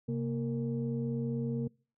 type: tone cluster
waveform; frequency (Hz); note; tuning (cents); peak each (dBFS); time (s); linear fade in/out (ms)
sine; 132.7 / 232.7 / 462.4; C3 / A#3 / A#4; +25 / -3 / -14; -33 / -33 / -38; 0.08-1.68; 10
effects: noise-tail reverb RT60 0.4 s tail -26 dB re dry + tanh soft clip ceiling -23 dBFS